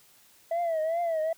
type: tone with vibrato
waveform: sine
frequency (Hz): 658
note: E5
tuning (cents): -3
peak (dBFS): -23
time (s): 0.51-1.33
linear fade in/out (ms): 5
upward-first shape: triangle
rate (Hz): 2.5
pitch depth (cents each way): 110
effects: tanh soft clip ceiling -24 dBFS + white hiss -59 dBFS RMS until 1.37 s